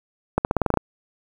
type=accelerating click train; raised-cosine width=1 ms; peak=-4 dBFS; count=9; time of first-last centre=0.38-0.773 s; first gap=69 ms; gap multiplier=0.9; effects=7-bit